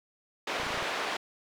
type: band-pass noise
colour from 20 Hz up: pink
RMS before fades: -33 dBFS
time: 0.47-1.17 s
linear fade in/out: 5 ms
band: 540 to 3500 Hz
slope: 12 dB/octave
type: clicks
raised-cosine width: 3 ms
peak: -30 dBFS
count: 7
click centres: 0.6 / 0.633 / 0.666 / 0.705 / 0.743 / 0.775 / 0.825 s
effects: none